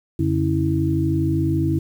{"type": "tone cluster", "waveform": "sine", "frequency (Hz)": [89.3, 142.1, 272.8, 325.2], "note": ["F2", "C#3", "C#4", "E4"], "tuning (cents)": [39, 43, -28, -23], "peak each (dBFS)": [-23, -22, -27, -21], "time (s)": [0.19, 1.79], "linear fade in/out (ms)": 5, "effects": ["8-bit"]}